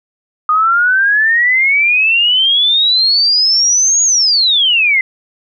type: exponential two-way sweep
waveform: sine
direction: up then down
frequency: 1226 to 6780 to 2029 Hz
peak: -8 dBFS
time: 0.49-5.01 s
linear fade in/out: 2 ms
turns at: 4.03 s
effects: none